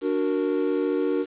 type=chord; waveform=triangle; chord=D augmented; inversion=none; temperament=equal with one note detuned; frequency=293.7 / 368.5 / 466.2 Hz; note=D4 / F#4 / A#4; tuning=0 / -7 / 0 cents; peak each=-24 dBFS; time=0.01-1.26 s; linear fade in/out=50 ms; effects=resampled to 8000 Hz + 8-bit